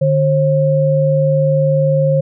sine tone pair together, 150 / 536.1 Hz, D3 / C5, +37 / +42 cents, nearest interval octave + minor seventh, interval 2205 cents, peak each -13 dBFS, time 0.01-2.21 s, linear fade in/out 10 ms, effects none

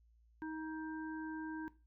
harmonic tone, 315.1 Hz, D#4, 22 cents sharp, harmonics 1 / 3 / 5, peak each -41 / -48 / -50 dBFS, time 0.42-1.68 s, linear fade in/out 0 ms, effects noise-tail reverb RT60 0.3 s tail -17 dB re dry + added 57 Hz sine -65 dBFS peak until 1.86 s

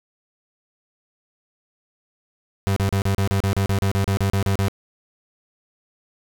35% pulse tone bursts, 98 Hz, G2, in tune, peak -16 dBFS, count 16, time 2.67-4.683 s, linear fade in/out 0 ms, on 93 ms, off 35 ms, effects none

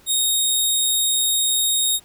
15% pulse tone, 3729 Hz, A#7, in tune, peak -10 dBFS, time 0.06-2 s, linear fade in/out 50 ms, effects pink hiss -52 dBFS RMS until 2.04 s

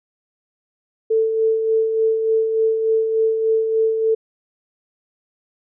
sine tone with tremolo, 444.2 Hz, A4, 16 cents sharp, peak -13 dBFS, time 1.1-4.15 s, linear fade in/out 10 ms, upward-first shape sine, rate 3.4 Hz, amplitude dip 45%, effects none

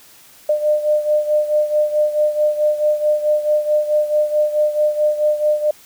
sine beating tone pair, 601 / 605.6 Hz, D5 / D#5, +40 / -47 cents, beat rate 4.6 Hz, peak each -15 / -20 dBFS, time 0.49-5.71 s, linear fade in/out 5 ms, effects white hiss -46 dBFS RMS until 5.85 s

